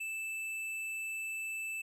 sine tone with hard clipping, 2639 Hz, E7, 1 cent sharp, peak -38 dBFS, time 0-1.82 s, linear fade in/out 10 ms, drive 9 dB, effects none

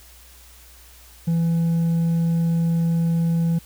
sine tone with hard clipping, 166.8 Hz, E3, 21 cents sharp, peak -18 dBFS, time 1.27-3.59 s, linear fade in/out 10 ms, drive 2 dB, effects added 60 Hz sine -48 dBFS peak until 3.65 s + white hiss -49 dBFS RMS until 3.65 s

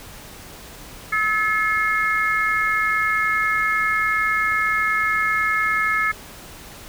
harmonic tone, 430.3 Hz, A4, 39 cents flat, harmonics 3 / 4 / 5, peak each -22 / -22 / -22 dBFS, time 1.12-6.12 s, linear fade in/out 10 ms, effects pink hiss -40 dBFS RMS until 6.88 s

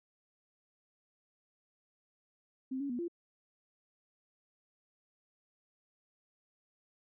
sine tone with pitch steps, 261.8 / 280.6 / 244.1 / 343.9 Hz, C4 / C#4 / B3 / F4, +1 / +21 / -20 / -27 cents, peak -34 dBFS, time 2.71-3.082 s, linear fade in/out 10 ms, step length 93 ms, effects none

